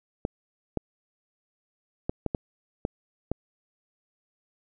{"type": "clicks", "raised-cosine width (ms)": 2, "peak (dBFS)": -13, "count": 7, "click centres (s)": [0.251, 0.773, 2.095, 2.263, 2.348, 2.851, 3.316], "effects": []}